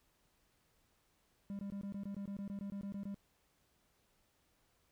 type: tone bursts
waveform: triangle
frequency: 199.5 Hz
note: G3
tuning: 31 cents sharp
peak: -38 dBFS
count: 15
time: 1.5-3.144 s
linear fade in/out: 0 ms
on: 90 ms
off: 21 ms
effects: pink hiss -75 dBFS RMS until 4.91 s